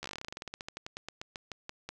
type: slowing click train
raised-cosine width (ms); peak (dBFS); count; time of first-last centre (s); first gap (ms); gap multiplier
0.2; -22; 28; 0.03-1.89; 13; 1.11
effects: none